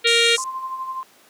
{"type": "harmonic tone", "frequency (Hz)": 466.2, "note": "A#4", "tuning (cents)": 0, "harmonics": [1, 3, 4, 5, 6, 7, 8, 9], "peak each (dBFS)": [-20, -26, -25, -21, -22, -23, -21, -25], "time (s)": [0.04, 0.37], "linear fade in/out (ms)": 20}
{"type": "band-pass noise", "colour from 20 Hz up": "white", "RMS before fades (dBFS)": -29, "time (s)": [0.07, 0.44], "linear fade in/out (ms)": 2, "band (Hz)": [5400, 9100], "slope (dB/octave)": 48}
{"type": "tone with tremolo", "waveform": "sine", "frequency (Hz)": 1046.5, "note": "C6", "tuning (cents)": 0, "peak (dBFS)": -24, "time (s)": [0.38, 1.03], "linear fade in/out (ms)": 0, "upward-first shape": "sine", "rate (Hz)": 12, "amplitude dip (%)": 50}
{"effects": ["pink hiss -52 dBFS RMS until 1.29 s", "high-pass 300 Hz 12 dB/octave"]}